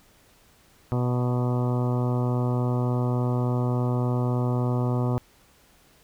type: harmonic tone with a mistuned harmonic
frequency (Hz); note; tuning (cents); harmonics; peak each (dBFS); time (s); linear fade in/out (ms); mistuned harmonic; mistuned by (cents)
123.47; B2; 0; 1 / 2 / 3 / 4 / 5 / 6 / 7 / 8 / 9 / 10; -23 / -29 / -33 / -35 / -37 / -39 / -40 / -41 / -42 / -43; 0.92-5.18; 0; 7; +18
effects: pink hiss -58 dBFS RMS until 6.03 s